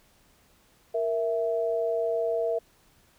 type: tone pair together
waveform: sine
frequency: 466.2 / 659.3 Hz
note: A#4 / E5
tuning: 0 / 0 cents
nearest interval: tritone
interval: 600 cents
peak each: -27 dBFS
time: 0.94-2.59 s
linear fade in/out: 10 ms
effects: pink hiss -62 dBFS RMS until 3.18 s